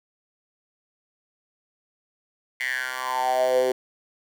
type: tone with high-pass filter sweep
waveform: 10% pulse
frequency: 128.2 Hz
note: C3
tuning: 35 cents flat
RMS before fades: -24 dBFS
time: 2.6-3.72 s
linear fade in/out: 5 ms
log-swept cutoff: 2100 to 410 Hz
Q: 7.5
effects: none